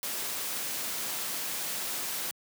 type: noise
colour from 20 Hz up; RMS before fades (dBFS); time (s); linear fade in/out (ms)
white; -34; 0.03-2.31; 0
effects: high-pass 150 Hz 12 dB/octave